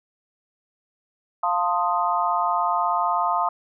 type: chord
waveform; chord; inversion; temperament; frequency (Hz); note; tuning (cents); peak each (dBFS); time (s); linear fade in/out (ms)
sine; F dominant seventh; none; equal with one note detuned; 698.5 / 890.2 / 1046.5 / 1244.5; F5 / A5 / C6 / Eb6; 0 / +20 / 0 / 0; -25; 1.43-3.49; 5
effects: none